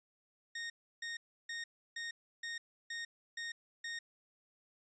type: tone bursts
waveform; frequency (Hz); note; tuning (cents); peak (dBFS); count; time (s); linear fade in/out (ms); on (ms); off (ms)
sawtooth; 1853; A#6; -11; -36; 8; 0.55-3.99; 5; 150; 320
effects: resampled to 16000 Hz